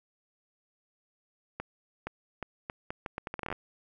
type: accelerating click train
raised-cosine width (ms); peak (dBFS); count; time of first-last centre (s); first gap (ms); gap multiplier
0.5; -20; 16; 1.6-3.526; 470; 0.76
effects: none